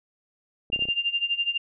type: clicks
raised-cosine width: 2 ms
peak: -26 dBFS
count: 7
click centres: 0.701 / 0.731 / 0.761 / 0.792 / 0.823 / 0.854 / 0.887 s
type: tone with tremolo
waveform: sine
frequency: 2794 Hz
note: F7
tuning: in tune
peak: -20 dBFS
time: 0.72-1.58 s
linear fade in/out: 10 ms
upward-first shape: sine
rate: 12 Hz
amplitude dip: 85%
effects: none